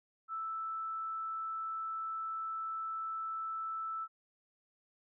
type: tone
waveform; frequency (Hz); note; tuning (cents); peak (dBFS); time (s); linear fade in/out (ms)
sine; 1318.5; E6; 0; -36; 0.28-4.08; 50
effects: none